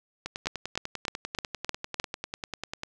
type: two click trains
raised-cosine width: 0.2 ms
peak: -10 / -16 dBFS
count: 6 / 27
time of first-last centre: 0.47-1.999 / 0.26-2.834 s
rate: 3.27 / 10.1 Hz
effects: none